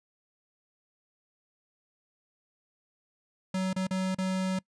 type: tone with dropouts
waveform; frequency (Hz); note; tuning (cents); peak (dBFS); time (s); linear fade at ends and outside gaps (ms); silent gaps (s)
square; 187.8; F#3; +26; -28; 3.54-4.59; 5; 3.731-3.762 / 3.87-3.908 / 4.148-4.184
effects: noise-tail reverb RT60 0.1 s tail -24 dB re dry + resampled to 22050 Hz